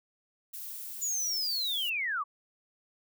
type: noise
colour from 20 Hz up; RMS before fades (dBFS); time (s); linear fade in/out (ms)
violet; -41; 0.53-1.9; 10
type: linear sweep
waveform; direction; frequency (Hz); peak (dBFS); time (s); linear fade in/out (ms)
sine; down; 7040 to 1076; -29; 1.01-2.24; 20
effects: none